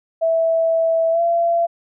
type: tone with pitch glide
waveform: sine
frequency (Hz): 656 to 679.9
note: E5 to F5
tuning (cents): -9 to -47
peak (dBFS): -14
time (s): 0.21-1.67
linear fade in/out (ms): 20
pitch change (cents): +62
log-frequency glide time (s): 1.11-1.21
effects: none